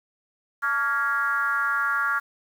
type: tone with frequency modulation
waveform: sine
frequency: 1396.9 Hz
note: F6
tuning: in tune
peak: -21 dBFS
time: 0.62-2.2 s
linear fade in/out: 20 ms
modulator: 258 Hz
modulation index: 1.1
effects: 8-bit